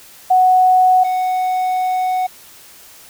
sine / triangle tone pair in turn, 740 / 740 Hz, F#5 / F#5, 0 / 0 cents, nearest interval unison, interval 0 cents, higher neither, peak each -8 / -13 dBFS, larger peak first, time 0.3-1.04 / 1.04-2.27 s, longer second, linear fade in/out 10 ms, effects white hiss -42 dBFS RMS until 3.09 s

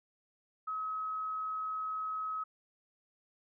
sine tone, 1278 Hz, D#6, 46 cents sharp, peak -34 dBFS, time 0.67-2.44 s, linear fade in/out 10 ms, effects none

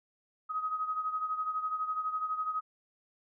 sine beating tone pair, 1259 / 1271 Hz, D#6 / D#6, +20 / +36 cents, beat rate 12 Hz, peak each -32 / -38 dBFS, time 0.49-2.61 s, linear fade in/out 20 ms, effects none

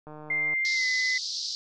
click train, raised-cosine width 1 ms, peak -30 dBFS, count 72, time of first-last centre 0.07-0.537 s, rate 152 Hz
sine tone with pitch glide, 2098 to 2025 Hz, C7 to B6, +4 to +43 cents, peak -24 dBFS, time 0.3-1.18 s, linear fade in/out 5 ms, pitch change -61 cents, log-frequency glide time 0.73-0.85 s
white band-pass noise, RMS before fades -33 dBFS, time 0.65-1.55 s, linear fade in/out 0 ms, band 4100 to 5400 Hz, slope 48 dB/octave
effects none

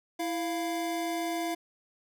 square tone pair together, 330.8 / 696 Hz, E4 / F5, +6 / -6 cents, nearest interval octave + minor second, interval 1288 cents, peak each -33 / -34 dBFS, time 0.19-1.55 s, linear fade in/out 10 ms, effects none

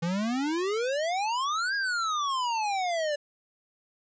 square exponential two-way sweep, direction up then down, 163.4 to 1654 to 575 Hz, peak -27 dBFS, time 0.02-3.16 s, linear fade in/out 10 ms, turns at 1.75 s, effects resampled to 16000 Hz

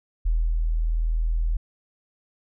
sine tone with ADSR envelope, 40.55 Hz, E1, 28 cents flat, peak -18 dBFS, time 0.25-1.57 s, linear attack 13 ms, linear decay 270 ms, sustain -2 dB, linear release 6 ms, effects none

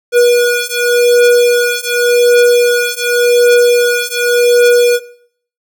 square beating tone pair, 482.8 / 483.68 Hz, B4 / B4, -39 / -36 cents, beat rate 0.88 Hz, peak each -11 dBFS, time 0.12-5 s, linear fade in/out 50 ms, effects noise-tail reverb RT60 0.6 s tail -19 dB re dry

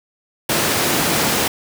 pink high-pass noise, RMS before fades -18 dBFS, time 0.49-1.48 s, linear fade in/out 5 ms, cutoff 150 Hz, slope 12 dB/octave, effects none

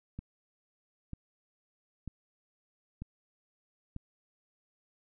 click train, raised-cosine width 5 ms, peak -27 dBFS, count 5, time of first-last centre 0.19-3.964 s, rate 1.06 Hz, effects none

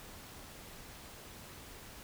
silence, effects pink hiss -51 dBFS RMS until 2.03 s

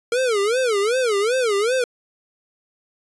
square tone with vibrato, 454.9 Hz, A#4, 42 cents flat, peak -18 dBFS, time 0.12-1.84 s, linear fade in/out 2 ms, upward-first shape sine, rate 2.6 Hz, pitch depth 240 cents each way, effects resampled to 24000 Hz

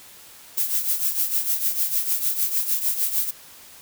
violet noise with tremolo, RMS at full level -20 dBFS, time 0.57-3.31 s, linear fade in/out 10 ms, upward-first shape triangle, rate 6.6 Hz, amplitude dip 75%, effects white hiss -46 dBFS RMS until 3.81 s

